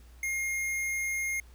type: tone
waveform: square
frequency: 2134 Hz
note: C7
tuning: 34 cents sharp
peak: -30 dBFS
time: 0.23-1.4 s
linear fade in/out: 2 ms
effects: added 60 Hz sine -50 dBFS peak until 1.54 s + pink hiss -62 dBFS RMS until 1.54 s

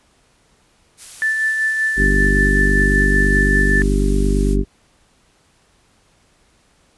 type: noise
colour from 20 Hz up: blue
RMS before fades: -34 dBFS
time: 0.97-4.57 s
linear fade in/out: 50 ms
type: tone with tremolo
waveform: sine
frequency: 1760 Hz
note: A6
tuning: in tune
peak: -14 dBFS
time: 1.22-3.82 s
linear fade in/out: 0 ms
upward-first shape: sine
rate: 5.2 Hz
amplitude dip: 35%
type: harmonic tone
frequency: 49 Hz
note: G1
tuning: in tune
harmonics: 1 / 2 / 3 / 4 / 5 / 6 / 7 / 8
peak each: -15 / -28 / -25 / -23 / -23 / -25 / -31 / -23 dBFS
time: 1.96-4.65 s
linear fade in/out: 50 ms
effects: pink hiss -57 dBFS RMS until 6.97 s + resampled to 24000 Hz

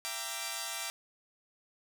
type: chord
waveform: 5% pulse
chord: E half-diminished seventh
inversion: none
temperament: equal with one note detuned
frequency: 672.3 / 784 / 932.3 / 1174.7 Hz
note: E5 / G5 / Bb5 / D6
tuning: +34 / 0 / 0 / 0 cents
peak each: -30 dBFS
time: 0.05-0.9 s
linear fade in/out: 0 ms
effects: none

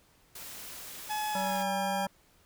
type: noise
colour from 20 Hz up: white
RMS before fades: -44 dBFS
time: 0.35-1.63 s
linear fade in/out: 5 ms
type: tone with pitch glide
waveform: 40% pulse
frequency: 850 to 805.1 Hz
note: G#5 to G5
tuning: +40 to +46 cents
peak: -30 dBFS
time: 1.09-2.07 s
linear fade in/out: 20 ms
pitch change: -94 cents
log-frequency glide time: 1.3-1.69 s
type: harmonic tone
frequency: 191.9 Hz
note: G3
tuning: 37 cents flat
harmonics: 1 / 3 / 5 / 7 / 9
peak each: -36 / -36 / -38 / -44 / -47 dBFS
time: 1.35-2.07 s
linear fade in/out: 2 ms
effects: pink hiss -64 dBFS RMS until 2.45 s

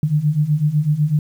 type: beating tone pair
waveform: sine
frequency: 145.6 / 153.6 Hz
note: D3 / D#3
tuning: -15 / -22 cents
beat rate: 8 Hz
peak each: -19 / -16 dBFS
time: 0.03-1.19 s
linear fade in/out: 2 ms
effects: 8-bit

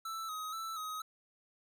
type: tone with vibrato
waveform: square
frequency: 1292 Hz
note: E6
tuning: 35 cents flat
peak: -39 dBFS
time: 0.05-1.02 s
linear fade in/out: 5 ms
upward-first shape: square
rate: 2.1 Hz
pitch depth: 41 cents each way
effects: none

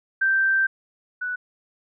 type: tone pair in turn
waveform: sine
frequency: 1565 / 1481 Hz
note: G6 / F#6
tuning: -3 / +1 cents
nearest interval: minor second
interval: 96 cents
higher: first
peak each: -17 / -25 dBFS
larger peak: first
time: 0.21-0.67 / 1.21-1.36 s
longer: first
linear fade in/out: 10 ms
effects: none

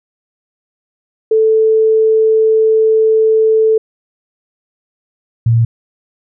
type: tone pair in turn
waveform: sine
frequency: 440 / 115.54 Hz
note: A4 / A#2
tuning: 0 / -15 cents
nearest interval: octave + major seventh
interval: 2315 cents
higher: first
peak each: -7 dBFS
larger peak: neither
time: 1.31-3.78 / 5.46-5.65 s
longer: first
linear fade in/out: 5 ms
effects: none

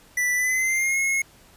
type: tone with pitch glide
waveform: square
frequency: 1975.5 to 2167 Hz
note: B6 to C#7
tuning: 0 to -40 cents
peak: -21 dBFS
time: 0.17-1.22 s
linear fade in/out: 5 ms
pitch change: +160 cents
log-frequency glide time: 0.35-0.98 s
effects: pink hiss -53 dBFS RMS until 1.56 s + resampled to 32000 Hz

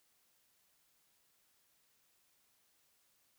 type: silence
effects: white hiss -74 dBFS RMS until 3.38 s

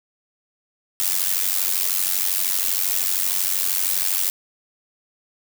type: noise with amplitude modulation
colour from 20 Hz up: blue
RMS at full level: -18 dBFS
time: 1-4.3 s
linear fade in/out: 0 ms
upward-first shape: sine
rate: 92.8 Hz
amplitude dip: 85%
effects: none

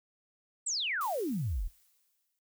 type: exponential sweep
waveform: sine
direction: down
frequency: 8300 to 34.65 Hz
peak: -30 dBFS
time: 0.66-1.68 s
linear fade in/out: 10 ms
type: noise with exponential decay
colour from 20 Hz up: blue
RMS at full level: -43 dBFS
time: 1.01-2.39 s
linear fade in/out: 1 ms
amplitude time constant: 300 ms
effects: noise-tail reverb RT60 0.2 s tail -21 dB re dry

